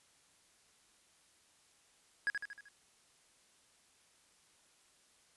triangle tone with echo, 1658 Hz, G#6, 3 cents flat, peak -28 dBFS, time 2.27-2.3 s, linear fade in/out 0 ms, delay 77 ms, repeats 5, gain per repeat -5 dB, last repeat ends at 2.685 s, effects white hiss -68 dBFS RMS until 5.36 s + resampled to 24000 Hz

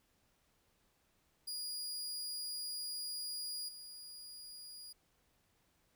sawtooth tone with level steps, 4873 Hz, D#8, 37 cents flat, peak -37 / -46 dBFS, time 1.47-4.93 s, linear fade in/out 10 ms, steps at 3.68 s, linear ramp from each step 10 ms, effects pink hiss -75 dBFS RMS until 5.95 s

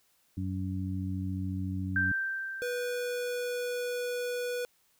harmonic tone, 94 Hz, F#2, 28 cents sharp, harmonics 1 / 2 / 3, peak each -33 / -36 / -38 dBFS, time 0.37-2.12 s, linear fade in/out 5 ms
sine tone with exponential decay, 1567 Hz, G6, 1 cent flat, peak -24 dBFS, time 1.96-3.99 s, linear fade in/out 2 ms, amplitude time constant 440 ms
square tone, 489.8 Hz, B4, 14 cents flat, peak -32 dBFS, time 2.62-4.65 s, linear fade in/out 0 ms
effects white hiss -69 dBFS RMS until 4.99 s

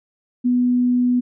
sine tone, 246.9 Hz, B3, in tune, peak -14 dBFS, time 0.44-1.21 s, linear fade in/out 20 ms, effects none

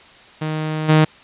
sawtooth tone with level steps, 155.56 Hz, D#3, in tune, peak -17 / -6 dBFS, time 0.41-1.05 s, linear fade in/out 10 ms, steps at 0.88 s, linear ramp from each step 20 ms, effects white hiss -45 dBFS RMS until 1.23 s + resampled to 8000 Hz

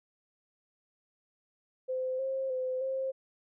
sine tone with pitch steps, 515 / 532 / 513 / 530 Hz, C5 / C5 / C5 / C5, -28 / +29 / -34 / +22 cents, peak -30 dBFS, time 1.88-3.12 s, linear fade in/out 20 ms, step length 310 ms, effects none

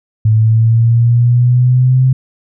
sine linear sweep, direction up, 108.5 to 130.81 Hz, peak -6 dBFS, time 0.25-2.13 s, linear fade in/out 5 ms, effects none

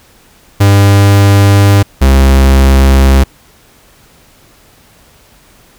45% pulse tone pair in turn, 100.2 / 66.99 Hz, G2 / C2, +38 / +41 cents, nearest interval perfect fifth, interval 697 cents, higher first, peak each -3 dBFS, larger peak neither, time 0.6-1.83 / 2.01-3.24 s, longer neither, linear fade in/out 10 ms, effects pink hiss -44 dBFS RMS until 5.78 s

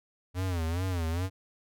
square tone with vibrato, 87.2 Hz, F2, 2 cents flat, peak -29 dBFS, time 0.34-1.3 s, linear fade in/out 50 ms, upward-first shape sine, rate 2.4 Hz, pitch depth 140 cents each way, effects none

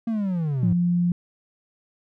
triangle linear sweep, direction down, 233.1 to 101 Hz, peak -20 dBFS, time 0.07-0.73 s, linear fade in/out 5 ms
sine tone, 175 Hz, F3, 4 cents sharp, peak -18 dBFS, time 0.63-1.12 s, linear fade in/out 2 ms
effects none

